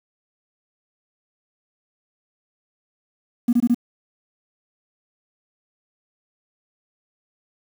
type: tone bursts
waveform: triangle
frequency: 240 Hz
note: B3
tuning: 49 cents flat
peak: -9 dBFS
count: 4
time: 3.48-3.746 s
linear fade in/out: 10 ms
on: 50 ms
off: 22 ms
effects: tanh soft clip ceiling -11 dBFS + 7-bit